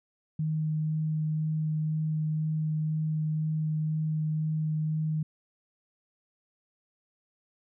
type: tone with vibrato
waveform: sine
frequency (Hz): 155.56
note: D#3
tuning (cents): 0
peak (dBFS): -26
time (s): 0.39-5.23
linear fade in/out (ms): 5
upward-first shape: sine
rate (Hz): 2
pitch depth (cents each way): 8
effects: none